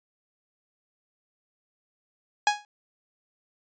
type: tone with exponential decay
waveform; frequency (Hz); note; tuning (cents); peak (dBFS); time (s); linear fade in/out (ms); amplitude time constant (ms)
sawtooth; 830.6; G#5; 0; -12; 2.47-2.65; 1; 37
effects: resampled to 16000 Hz